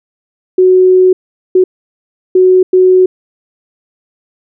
sine tone bursts at uneven times, 370 Hz, F#4, in tune, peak -3 dBFS, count 4, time 0.58-1.13 / 1.55-1.64 / 2.35-2.63 / 2.73-3.06 s, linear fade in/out 5 ms, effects none

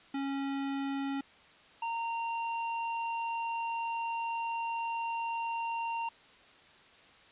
square tone pair in turn, 275.3 / 922 Hz, C#4 / A#5, -12 / -19 cents, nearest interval octave + major sixth, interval 2093 cents, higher second, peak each -33 / -33 dBFS, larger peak neither, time 0.14-1.21 / 1.82-6.09 s, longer second, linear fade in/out 5 ms, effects white hiss -58 dBFS RMS until 7.31 s + resampled to 8000 Hz

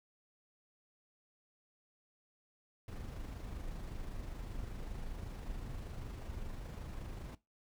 brown noise with amplitude modulation, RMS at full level -42 dBFS, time 2.88-7.35 s, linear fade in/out 2 ms, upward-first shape sine, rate 25.2 Hz, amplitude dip 35%, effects noise-tail reverb RT60 0.2 s tail -18 dB re dry

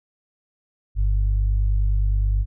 sine tone pair together, 49.45 / 98.9 Hz, G1 / G2, +16 / +16 cents, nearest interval octave, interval 1200 cents, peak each -17 / -26 dBFS, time 0.95-2.46 s, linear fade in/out 50 ms, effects none

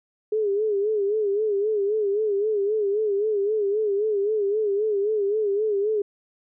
sine tone with vibrato, 415.3 Hz, G#4, in tune, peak -20 dBFS, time 0.32-6.02 s, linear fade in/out 5 ms, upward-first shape sine, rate 3.8 Hz, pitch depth 92 cents each way, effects none

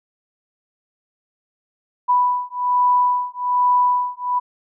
sine beating tone pair, 987.8 / 989 Hz, B5 / B5, 0 / +2 cents, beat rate 1.2 Hz, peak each -18 dBFS, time 2.08-4.4 s, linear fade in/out 20 ms, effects none

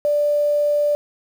sine tone with quantisation, 587.3 Hz, D5, in tune, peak -15 dBFS, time 0.05-0.95 s, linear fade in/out 0 ms, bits 7, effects none

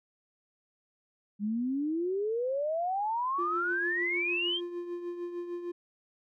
sine exponential sweep, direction up, 200 to 3269 Hz, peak -28 dBFS, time 1.39-4.61 s, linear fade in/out 50 ms
triangle tone with tremolo, 349.2 Hz, F4, in tune, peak -30 dBFS, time 3.38-5.72 s, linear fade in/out 10 ms, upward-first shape triangle, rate 6.6 Hz, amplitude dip 60%
effects none

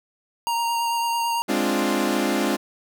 square tone with vibrato, 932.3 Hz, A#5, in tune, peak -22 dBFS, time 0.47-1.42 s, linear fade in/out 0 ms, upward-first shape sine, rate 9 Hz, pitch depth 13 cents each way
sawtooth chord, D half-diminished seventh, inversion second, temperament equal, 207.7 / 261.6 / 293.7 / 349.2 Hz, Ab3 / C4 / D4 / F4, 0 / 0 / 0 / 0 cents, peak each -22 dBFS, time 1.48-2.57 s, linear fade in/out 20 ms
effects none

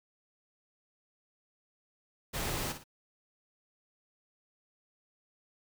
pink noise with echo, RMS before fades -35 dBFS, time 2.33-2.73 s, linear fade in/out 20 ms, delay 56 ms, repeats 2, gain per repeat -9 dB, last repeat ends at 2.842 s, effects none

